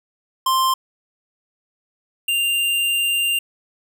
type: tone pair in turn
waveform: square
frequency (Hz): 1050 / 2789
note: C6 / F7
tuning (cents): +6 / -3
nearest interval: octave + perfect fourth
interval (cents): 1691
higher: second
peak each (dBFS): -16 / -18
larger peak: first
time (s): 0.46-0.74 / 2.28-3.39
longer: second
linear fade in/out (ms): 5
effects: none

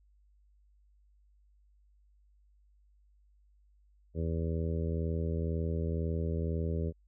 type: harmonic tone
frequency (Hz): 82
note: E2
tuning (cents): -9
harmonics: 1 / 2 / 3 / 4 / 5 / 6 / 7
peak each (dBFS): -32 / -36 / -42 / -44 / -40 / -43 / -47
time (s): 4.14-6.93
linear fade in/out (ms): 50
effects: added 50 Hz sine -62 dBFS peak until 7.07 s

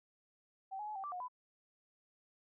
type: tone with pitch steps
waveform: sine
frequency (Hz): 771 / 840 / 851 / 775 / 1169 / 723 / 1000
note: G5 / G#5 / G#5 / G5 / D6 / F#5 / B5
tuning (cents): -29 / +19 / +42 / -20 / -8 / -40 / +21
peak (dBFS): -40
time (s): 0.71-1.284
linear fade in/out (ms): 20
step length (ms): 82
effects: none

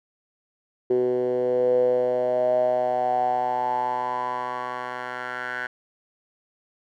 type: tone with band-pass filter sweep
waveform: 10% pulse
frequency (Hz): 124.6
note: B2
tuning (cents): +16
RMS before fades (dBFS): -24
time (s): 0.9-5.67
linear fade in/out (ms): 5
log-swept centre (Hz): 390 to 1500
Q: 8.2
effects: none

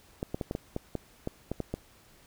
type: clicks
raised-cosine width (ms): 2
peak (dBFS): -18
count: 11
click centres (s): 0.229 / 0.345 / 0.412 / 0.511 / 0.551 / 0.764 / 0.953 / 1.274 / 1.516 / 1.603 / 1.74
effects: pink hiss -59 dBFS RMS until 2.26 s

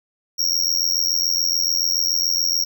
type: tone with amplitude modulation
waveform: square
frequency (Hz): 5588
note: F8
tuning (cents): 0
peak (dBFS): -14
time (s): 0.38-2.65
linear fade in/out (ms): 20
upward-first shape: sine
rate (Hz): 87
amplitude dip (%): 95
effects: none

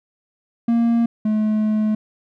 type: tone pair in turn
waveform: triangle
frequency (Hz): 233 / 214.7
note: A#3 / A3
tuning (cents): -1 / -42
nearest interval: minor second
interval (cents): 141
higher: first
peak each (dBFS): -12 / -14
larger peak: first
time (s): 0.68-1.06 / 1.25-1.95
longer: second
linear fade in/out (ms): 5
effects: none

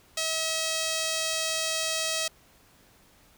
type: tone with notch filter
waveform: 5% pulse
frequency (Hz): 642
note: E5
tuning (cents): -46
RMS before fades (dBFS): -29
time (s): 0.17-2.28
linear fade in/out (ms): 5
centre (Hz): 1500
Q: 2
effects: pink hiss -59 dBFS RMS until 3.37 s

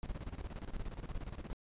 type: noise with tremolo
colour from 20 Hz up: brown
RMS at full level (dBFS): -40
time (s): 0.03-1.53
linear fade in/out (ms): 0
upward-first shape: square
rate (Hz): 17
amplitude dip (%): 75
effects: resampled to 8000 Hz

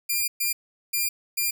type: tone bursts at uneven times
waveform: 5% pulse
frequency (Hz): 2401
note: D7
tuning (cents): +38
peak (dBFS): -13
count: 4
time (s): 0.09-0.28 / 0.4-0.53 / 0.93-1.09 / 1.37-1.51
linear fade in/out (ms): 10
effects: none

